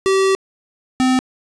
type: tone pair in turn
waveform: square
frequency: 385.3 / 257.2 Hz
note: G4 / C4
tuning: -30 / -30 cents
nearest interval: perfect fifth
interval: 700 cents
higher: first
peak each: -13 dBFS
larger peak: neither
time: 0.06-0.35 / 1-1.19 s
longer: first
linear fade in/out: 0 ms
effects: resampled to 22050 Hz + 7-bit